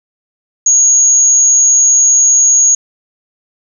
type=tone; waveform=sine; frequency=6645 Hz; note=G#8; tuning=in tune; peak=-5 dBFS; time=0.66-2.75 s; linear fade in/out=5 ms; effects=none